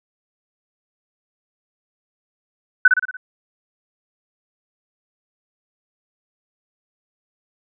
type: tone with echo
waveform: sine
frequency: 1505 Hz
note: F#6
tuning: 29 cents sharp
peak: -5 dBFS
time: 2.85-2.88 s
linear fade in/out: 5 ms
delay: 58 ms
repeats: 5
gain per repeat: -5 dB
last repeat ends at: 3.17 s
effects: none